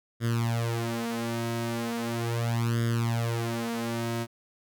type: tone with flanger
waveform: sawtooth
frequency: 116.54 Hz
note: A#2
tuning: in tune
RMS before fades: -29 dBFS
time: 0.2-4.27 s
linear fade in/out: 50 ms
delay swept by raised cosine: 0.59 to 5.49 ms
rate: 0.38 Hz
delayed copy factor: +0.95
effects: none